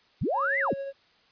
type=linear two-way sweep; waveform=sine; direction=up then down; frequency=63.5 to 2102 to 63.5 Hz; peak=-24 dBFS; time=0.21-0.74 s; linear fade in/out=10 ms; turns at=0.59 s
type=tone with tremolo; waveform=triangle; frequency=550 Hz; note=C#5; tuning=14 cents flat; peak=-28 dBFS; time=0.33-0.93 s; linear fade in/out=50 ms; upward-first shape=triangle; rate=11 Hz; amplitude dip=40%
effects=white hiss -62 dBFS RMS until 1.31 s + resampled to 11025 Hz